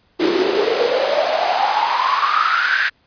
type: noise with high-pass filter sweep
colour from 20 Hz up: pink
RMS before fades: -17 dBFS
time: 0.19-2.9 s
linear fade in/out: 20 ms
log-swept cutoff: 330 to 1700 Hz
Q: 10
effects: pink hiss -59 dBFS RMS until 3.06 s + resampled to 11025 Hz